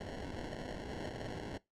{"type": "noise with sample-and-hold", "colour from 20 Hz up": "white", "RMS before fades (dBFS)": -43, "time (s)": [0, 1.58], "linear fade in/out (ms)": 10, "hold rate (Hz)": 1225, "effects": ["noise-tail reverb RT60 0.2 s tail -21 dB re dry", "low-pass 6000 Hz 12 dB/octave"]}